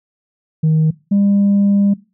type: tone pair in turn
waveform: sine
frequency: 157.2 / 200.7 Hz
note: D#3 / G3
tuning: +18 / +41 cents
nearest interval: major third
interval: 423 cents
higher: second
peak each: -8 dBFS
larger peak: neither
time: 0.63-0.91 / 1.11-1.94 s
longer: second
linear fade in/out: 10 ms
effects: noise-tail reverb RT60 0.3 s tail -20 dB re dry + tanh soft clip ceiling -8 dBFS